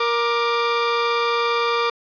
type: tone pair together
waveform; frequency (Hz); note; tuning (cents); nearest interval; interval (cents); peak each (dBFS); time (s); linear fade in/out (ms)
sawtooth; 469.7 / 1183; A#4 / D6; +13 / +12; octave + major third; 1599; -17; 0-1.9; 5
effects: resampled to 11025 Hz + 8-bit